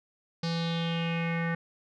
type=tone with low-pass filter sweep; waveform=square; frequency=167 Hz; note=E3; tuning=23 cents sharp; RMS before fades=-30 dBFS; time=0.43-1.55 s; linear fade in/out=5 ms; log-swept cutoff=4700 to 1800 Hz; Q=4.7; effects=none